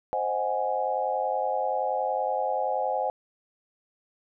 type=chord; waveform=sine; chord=Ab dominant seventh; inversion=first; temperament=equal; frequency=523.3 / 622.3 / 740 / 830.6 Hz; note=C5 / Eb5 / Gb5 / Ab5; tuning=0 / 0 / 0 / 0 cents; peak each=-30 / -32 / -30 / -29 dBFS; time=0.13-3.1 s; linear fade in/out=0 ms; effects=none

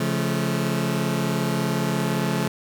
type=chord; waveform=sawtooth; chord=Db augmented; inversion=none; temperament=just; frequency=138.59 / 173.24 / 216.5 Hz; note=Db3 / F3 / A3; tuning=0 / -14 / -28 cents; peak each=-22 dBFS; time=0-2.48 s; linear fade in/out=5 ms; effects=none

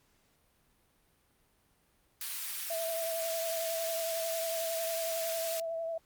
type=high-pass noise; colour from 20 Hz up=white; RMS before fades=-38 dBFS; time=2.21-5.6 s; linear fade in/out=2 ms; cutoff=1600 Hz; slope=12 dB/octave
type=tone with vibrato; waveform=sine; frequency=659.3 Hz; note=E5; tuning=in tune; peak=-33 dBFS; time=2.7-5.98 s; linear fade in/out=5 ms; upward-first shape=triangle; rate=11 Hz; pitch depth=29 cents each way
effects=pink hiss -70 dBFS RMS until 6.05 s + Opus 48 kbps

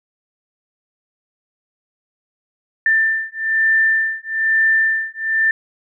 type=beating tone pair; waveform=sine; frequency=1782 / 1783.1 Hz; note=A6 / A6; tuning=+22 / +23 cents; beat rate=1.1 Hz; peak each=-17 dBFS; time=2.86-5.51 s; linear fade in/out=2 ms; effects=none

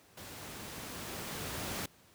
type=noise with level ramp; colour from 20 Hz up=pink; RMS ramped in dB=-47 to -37 dBFS; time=0.17-1.86 s; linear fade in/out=5 ms; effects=pink hiss -62 dBFS RMS until 2.14 s + high-pass 80 Hz 12 dB/octave

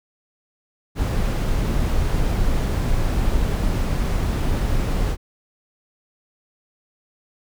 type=noise; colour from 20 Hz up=brown; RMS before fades=-20 dBFS; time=0.95-5.17 s; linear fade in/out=50 ms; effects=none

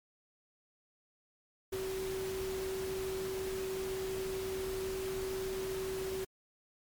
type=tone in noise; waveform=sine; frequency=380.2 Hz; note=F#4; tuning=47 cents sharp; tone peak=-35 dBFS; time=1.72-6.25 s; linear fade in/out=10 ms; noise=pink; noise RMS=-44 dBFS; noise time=1.72-6.25 s; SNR=+6 dB; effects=MP3 96 kbps

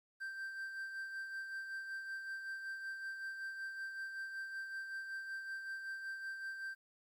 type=tone with tremolo; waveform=triangle; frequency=1568 Hz; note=G6; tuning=in tune; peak=-38 dBFS; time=0.2-6.75 s; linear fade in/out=20 ms; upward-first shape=sine; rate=5.3 Hz; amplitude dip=45%; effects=12-bit

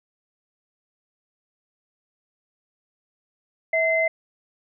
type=tone pair together; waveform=sine; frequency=650 / 2064 Hz; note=E5 / C7; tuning=-24 / -24 cents; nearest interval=octave + minor sixth; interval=2000 cents; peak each=-21 dBFS; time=3.73-4.08 s; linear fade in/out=5 ms; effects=none

